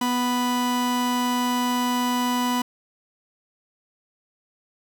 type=tone pair together; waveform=45% pulse; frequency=246.9 / 987.6 Hz; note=B3 / B5; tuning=0 / 0 cents; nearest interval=2 octaves; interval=2400 cents; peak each=-23 / -26 dBFS; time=0.01-2.62 s; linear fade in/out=5 ms; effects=none